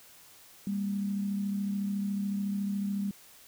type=tone pair together; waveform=sine; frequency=199.2 / 233.1 Hz; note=G3 / A#3; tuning=+28 / 0 cents; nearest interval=minor third; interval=272 cents; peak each=-29 / -40 dBFS; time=0.67-3.11 s; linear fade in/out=2 ms; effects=white hiss -55 dBFS RMS until 3.47 s